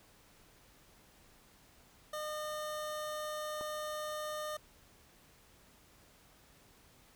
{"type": "tone", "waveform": "25% pulse", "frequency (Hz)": 608, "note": "D#5", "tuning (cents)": -40, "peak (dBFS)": -34, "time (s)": [2.13, 4.57], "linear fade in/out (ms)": 5}
{"type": "click", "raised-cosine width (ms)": 1, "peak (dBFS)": -31, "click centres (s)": 3.611}
{"effects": ["pink hiss -63 dBFS RMS until 7.15 s"]}